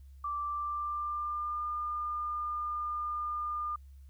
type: tone with pitch glide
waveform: sine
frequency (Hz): 1170 to 1207.1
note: D6 to D6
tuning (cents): -7 to +47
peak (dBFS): -32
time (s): 0.24-3.76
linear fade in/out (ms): 5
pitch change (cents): +54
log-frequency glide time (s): 0.38-1.64
effects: added 68 Hz sine -49 dBFS peak until 4.09 s + white hiss -75 dBFS RMS until 4.09 s